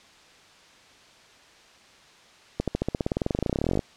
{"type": "accelerating click train", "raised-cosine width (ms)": 2, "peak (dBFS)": -11, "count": 30, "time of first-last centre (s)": [2.6, 3.792], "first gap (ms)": 77, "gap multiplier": 0.95, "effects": ["white hiss -53 dBFS RMS until 3.96 s", "low-pass 5000 Hz 12 dB/octave"]}